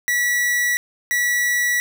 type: tone pair in turn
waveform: 45% pulse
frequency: 1943 / 1943 Hz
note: B6 / B6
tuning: -29 / -29 cents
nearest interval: unison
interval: 0 cents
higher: neither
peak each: -17 dBFS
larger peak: neither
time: 0.08-0.77 / 1.11-1.8 s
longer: neither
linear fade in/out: 0 ms
effects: none